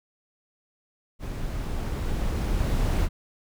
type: noise with level ramp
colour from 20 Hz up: brown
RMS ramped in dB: -32 to -22 dBFS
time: 1.19-3.09 s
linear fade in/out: 50 ms
effects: none